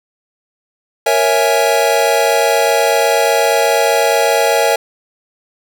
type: chord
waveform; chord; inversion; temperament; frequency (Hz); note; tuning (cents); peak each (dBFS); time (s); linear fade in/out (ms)
square; A# half-diminished seventh; none; equal; 466.2 / 554.4 / 659.3 / 830.6; A#4 / C#5 / E5 / G#5; 0 / 0 / 0 / 0; -17; 1.06-4.76; 5
effects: none